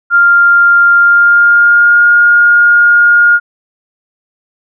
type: tone with pitch glide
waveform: sine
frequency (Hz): 1396.9 to 1422.1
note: F6 to F6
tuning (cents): 0 to +31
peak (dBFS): -3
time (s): 0.1-3.4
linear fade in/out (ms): 50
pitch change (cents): +31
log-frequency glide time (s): 0.97-2.05
effects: none